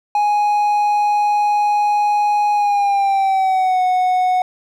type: tone with pitch glide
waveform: triangle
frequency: 830.6 to 735.7 Hz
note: G#5 to F#5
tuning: 0 to -10 cents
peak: -11 dBFS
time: 0.15-4.42 s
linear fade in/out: 2 ms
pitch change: -210 cents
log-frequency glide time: 2.54-3.82 s
effects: none